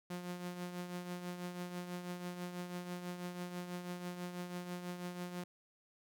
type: tone with tremolo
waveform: sawtooth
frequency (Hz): 177.8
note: F3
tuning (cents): +31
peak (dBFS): -35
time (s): 0.1-5.44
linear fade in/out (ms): 5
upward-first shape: triangle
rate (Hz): 6.1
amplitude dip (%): 60
effects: none